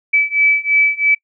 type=beating tone pair; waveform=sine; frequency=2300 / 2303 Hz; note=D7 / D7; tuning=-37 / -34 cents; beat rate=3 Hz; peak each=-15 / -14 dBFS; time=0.13-1.15 s; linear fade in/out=10 ms; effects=noise-tail reverb RT60 0.1 s tail -23 dB re dry